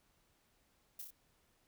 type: noise with echo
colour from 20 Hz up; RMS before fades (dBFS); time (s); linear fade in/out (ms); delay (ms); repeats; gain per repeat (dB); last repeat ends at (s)
violet; -45; 0.99-1.02; 5; 29; 3; -3; 1.107
effects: pink hiss -74 dBFS RMS until 1.67 s

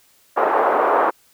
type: band-pass noise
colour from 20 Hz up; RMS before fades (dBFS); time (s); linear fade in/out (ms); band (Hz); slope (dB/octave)
white; -17; 0.36-1.11; 20; 390 to 1100; 24
effects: white hiss -56 dBFS RMS until 1.33 s

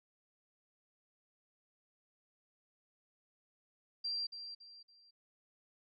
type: tone with echo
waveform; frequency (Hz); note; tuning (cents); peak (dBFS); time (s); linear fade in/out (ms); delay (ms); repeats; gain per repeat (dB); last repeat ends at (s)
sine; 4728; D8; +11; -35; 4.04-4.27; 10; 280; 3; -9; 5.11
effects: none

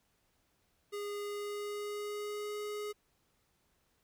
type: tone with pitch glide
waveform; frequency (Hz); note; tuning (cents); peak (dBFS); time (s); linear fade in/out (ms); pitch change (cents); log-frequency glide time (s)
square; 410.2 to 417.6; G#4 to G#4; -21 to +10; -38; 0.92-2.93; 20; +31; 1.21-2.57
effects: pink hiss -75 dBFS RMS until 4.03 s

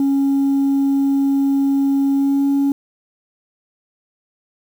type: tone with pitch glide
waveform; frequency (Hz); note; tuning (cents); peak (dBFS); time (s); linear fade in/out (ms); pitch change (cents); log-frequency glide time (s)
sine; 275.8 to 278.8; C#4 to C#4; -9 to +10; -11; 0-2.72; 2; +19; 2.13-2.48
effects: tanh soft clip ceiling -12 dBFS + 7-bit

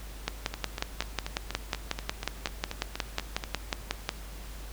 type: two click trains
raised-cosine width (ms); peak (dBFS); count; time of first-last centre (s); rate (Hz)
0.2; -10 / -16; 22 / 13; 0.28-4.091 / 0.54-3.439; 5.51 / 4.14
effects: added 50 Hz sine -41 dBFS peak until 4.72 s + pink hiss -48 dBFS RMS until 4.72 s

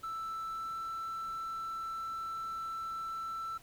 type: tone with pitch glide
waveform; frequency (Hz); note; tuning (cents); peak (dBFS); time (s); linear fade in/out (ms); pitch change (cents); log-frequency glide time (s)
triangle; 1323 to 1331.4; E6 to E6; +6 to +17; -34; 0.03-3.58; 10; +11; 0.49-0.76
effects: tanh soft clip ceiling -30 dBFS + pink hiss -59 dBFS RMS until 3.62 s

